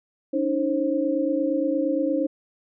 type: tone cluster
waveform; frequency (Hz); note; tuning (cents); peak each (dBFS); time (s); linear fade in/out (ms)
sine; 285.1 / 313.7 / 532; C#4 / D#4 / C5; +49 / +14 / +29; -25; 0.33-2.27; 10
effects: none